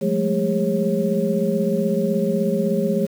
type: tone cluster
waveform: sine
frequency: 176.6 / 203.6 / 219.8 / 405.5 / 544 Hz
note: F3 / G#3 / A3 / G#4 / C#5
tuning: +20 / -34 / -2 / -41 / -33 cents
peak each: -24 dBFS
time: 0.01-3.07 s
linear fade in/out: 20 ms
effects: 7-bit